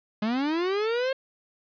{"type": "linear sweep", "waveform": "45% pulse", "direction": "up", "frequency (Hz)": [205.5, 540], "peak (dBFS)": -24, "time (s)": [0.22, 1.13], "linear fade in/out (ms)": 5, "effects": ["resampled to 11025 Hz", "11-bit"]}